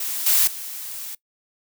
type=noise with level steps; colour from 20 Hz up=blue; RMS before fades=-27 / -17 / -33 dBFS; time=0-1.15 s; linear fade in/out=5 ms; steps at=0.26 / 0.47 s; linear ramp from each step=5 ms; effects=noise-tail reverb RT60 0.1 s tail -21 dB re dry